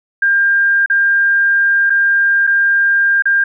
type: tone with dropouts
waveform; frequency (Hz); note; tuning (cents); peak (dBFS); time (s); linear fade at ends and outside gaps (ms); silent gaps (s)
sine; 1600; G6; +35; -9; 0.22-3.44; 5; 0.861-0.899 / 1.898-1.902 / 2.469-2.473 / 3.223-3.255
effects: none